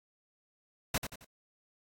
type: noise with echo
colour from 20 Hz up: pink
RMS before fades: -30 dBFS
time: 0.94-0.98 s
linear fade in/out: 5 ms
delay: 89 ms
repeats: 3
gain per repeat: -8 dB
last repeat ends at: 1.247 s
effects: AAC 64 kbps